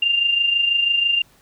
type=tone with amplitude modulation; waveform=sine; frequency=2794 Hz; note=F7; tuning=in tune; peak=-13 dBFS; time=0.02-1.22 s; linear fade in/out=5 ms; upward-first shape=sine; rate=26.1 Hz; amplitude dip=55%; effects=pink hiss -55 dBFS RMS until 1.41 s